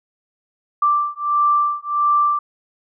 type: beating tone pair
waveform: sine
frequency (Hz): 1174.7 / 1176.2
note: D6 / D6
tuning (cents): 0 / +2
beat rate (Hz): 1.5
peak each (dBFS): -18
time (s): 0.82-2.39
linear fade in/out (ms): 5
effects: none